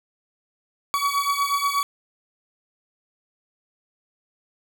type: beating tone pair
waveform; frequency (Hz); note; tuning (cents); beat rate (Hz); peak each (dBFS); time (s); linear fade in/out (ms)
40% pulse; 1129 / 1137.3; C#6 / C#6; +31 / +44; 8.3; -23; 0.94-1.83; 0
effects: none